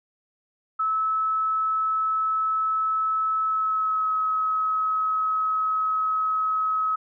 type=tone with pitch glide; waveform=sine; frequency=1300 to 1280.6 Hz; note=E6 to D#6; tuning=-24 to +49 cents; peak=-21 dBFS; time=0.79-6.96 s; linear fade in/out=10 ms; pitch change=-27 cents; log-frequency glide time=3.45-4.12 s; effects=none